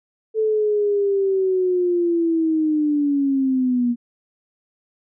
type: linear sweep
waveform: sine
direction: down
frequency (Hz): 440.8 to 237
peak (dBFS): -16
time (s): 0.34-3.96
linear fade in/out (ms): 50
effects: none